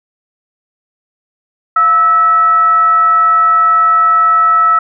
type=tone with frequency modulation; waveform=sine; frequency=1309 Hz; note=E6; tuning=13 cents flat; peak=-6 dBFS; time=1.76-4.79 s; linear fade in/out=5 ms; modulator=610 Hz; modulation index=0.25; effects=none